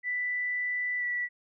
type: tone with pitch glide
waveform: sine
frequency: 1980 to 1955 Hz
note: B6 to B6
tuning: +4 to -18 cents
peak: -28 dBFS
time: 0.03-1.29 s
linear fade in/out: 50 ms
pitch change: -22 cents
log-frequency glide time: 0.98-1.04 s
effects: none